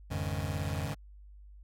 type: chord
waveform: sawtooth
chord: Ab suspended fourth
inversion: none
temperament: just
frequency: 103.83 / 138.43 / 155.74 Hz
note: Ab2 / Db3 / Eb3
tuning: 0 / -2 / +2 cents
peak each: -34 dBFS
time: 0.1-0.95 s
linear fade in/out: 20 ms
type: tone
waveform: triangle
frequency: 86 Hz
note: F2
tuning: 26 cents flat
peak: -33 dBFS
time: 0.11-0.87 s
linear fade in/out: 5 ms
effects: added 50 Hz sine -49 dBFS peak until 1.63 s + AAC 48 kbps